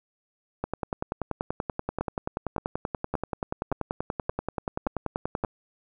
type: two click trains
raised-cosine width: 1 ms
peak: -13 / -14 dBFS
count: 7 / 51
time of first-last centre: 2.01-5.439 / 0.64-5.448 s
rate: 1.75 / 10.4 Hz
effects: none